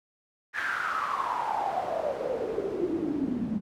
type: noise with band-pass filter sweep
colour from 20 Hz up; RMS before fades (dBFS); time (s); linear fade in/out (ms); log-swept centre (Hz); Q
pink; -30; 0.53-3.61; 50; 1700 to 210; 8.9
effects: none